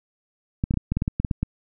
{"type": "clicks", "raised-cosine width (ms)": 5, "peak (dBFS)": -10, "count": 12, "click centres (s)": [0.639, 0.709, 0.74, 0.773, 0.92, 0.97, 1.021, 1.079, 1.2, 1.248, 1.312, 1.43], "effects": []}